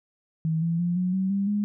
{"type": "tone with pitch steps", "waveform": "sine", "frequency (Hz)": [160.3, 167.2, 174.4, 181.92, 189.75, 197.92, 206.4], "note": ["E3", "E3", "F3", "F#3", "F#3", "G3", "G#3"], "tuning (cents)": [-48, 25, -2, -29, 44, 17, -10], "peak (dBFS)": -22, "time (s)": [0.45, 1.64], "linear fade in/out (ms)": 0, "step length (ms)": 170, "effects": []}